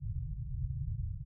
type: low-pass noise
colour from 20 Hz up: white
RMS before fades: -37 dBFS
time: 0-1.25 s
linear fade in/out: 50 ms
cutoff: 150 Hz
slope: 96 dB/octave
effects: none